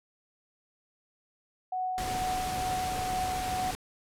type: tone with tremolo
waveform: sine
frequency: 741 Hz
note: F#5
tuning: 2 cents sharp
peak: -28 dBFS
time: 1.72-3.71 s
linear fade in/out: 5 ms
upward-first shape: triangle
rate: 2.2 Hz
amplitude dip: 40%
type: noise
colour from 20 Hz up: pink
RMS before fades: -36 dBFS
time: 1.98-3.75 s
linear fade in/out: 0 ms
effects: low-pass 12000 Hz 12 dB/octave